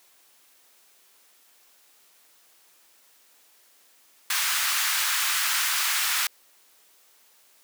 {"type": "high-pass noise", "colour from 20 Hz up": "pink", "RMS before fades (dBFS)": -25, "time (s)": [4.3, 6.27], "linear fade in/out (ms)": 2, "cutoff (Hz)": 1200, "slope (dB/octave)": 24, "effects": ["white hiss -59 dBFS RMS until 7.63 s", "high-pass 300 Hz 12 dB/octave"]}